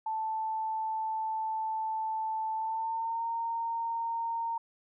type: tone with pitch glide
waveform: sine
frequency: 880 to 920.6 Hz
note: A5 to A#5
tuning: 0 to -22 cents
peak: -30 dBFS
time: 0.06-4.58 s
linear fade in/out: 5 ms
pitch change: +78 cents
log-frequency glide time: 2.55-3.24 s
effects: none